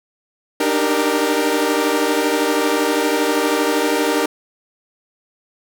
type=chord; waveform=sawtooth; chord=Eb major seventh; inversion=third; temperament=equal with one note detuned; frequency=293.7 / 306.3 / 392 / 466.2 Hz; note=D4 / Eb4 / G4 / Bb4; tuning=0 / -27 / 0 / 0 cents; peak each=-18 / -18 / -18 / -16 dBFS; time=0.6-4.26 s; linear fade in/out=5 ms; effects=none